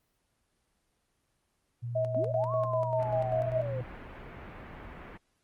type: tone with pitch glide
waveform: sine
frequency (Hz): 119 to 121.22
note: A#2 to B2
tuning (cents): +36 to -32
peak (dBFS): -33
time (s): 1.82-3.84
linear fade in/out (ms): 20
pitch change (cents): +32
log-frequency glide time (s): 2.47-3.46
type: tone with tremolo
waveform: sine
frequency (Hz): 640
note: D#5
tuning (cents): +49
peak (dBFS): -26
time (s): 1.95-3.62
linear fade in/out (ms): 10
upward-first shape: square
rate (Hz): 5.1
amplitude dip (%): 55
type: linear two-way sweep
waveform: sine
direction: up then down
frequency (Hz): 220 to 1125 to 500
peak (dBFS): -34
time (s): 2.16-3.81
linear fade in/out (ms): 5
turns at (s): 2.53
type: low-pass noise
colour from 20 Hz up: pink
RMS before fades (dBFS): -46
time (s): 2.98-5.18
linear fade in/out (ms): 20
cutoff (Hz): 2300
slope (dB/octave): 24
effects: pink hiss -75 dBFS RMS until 5.43 s + Opus 24 kbps